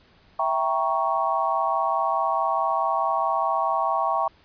sine chord, E diminished seventh, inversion none, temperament equal with one note detuned, 659.3 / 784 / 939.4 / 1108.7 Hz, E5 / G5 / Bb5 / Db6, 0 / 0 / +13 / 0 cents, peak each -27 / -26 / -27 / -25 dBFS, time 0.39-4.28 s, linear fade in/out 5 ms, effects pink hiss -57 dBFS RMS until 4.44 s + resampled to 11025 Hz

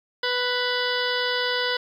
harmonic tone with a mistuned harmonic, 494.5 Hz, B4, 2 cents sharp, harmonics 1 / 2 / 3 / 4 / 6 / 7 / 8 / 9 / 10, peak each -28 / -32 / -28 / -31 / -31 / -32 / -34 / -36 / -34 dBFS, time 0.23-1.77 s, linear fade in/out 5 ms, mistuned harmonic 9, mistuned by +17 cents, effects 9-bit

